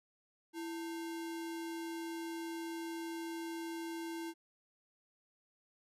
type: tone with sample-and-hold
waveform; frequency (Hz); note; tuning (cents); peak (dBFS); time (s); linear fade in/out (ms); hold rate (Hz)
sine; 331.6; E4; +10; -39; 0.53-4.34; 50; 1225
effects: resampled to 32000 Hz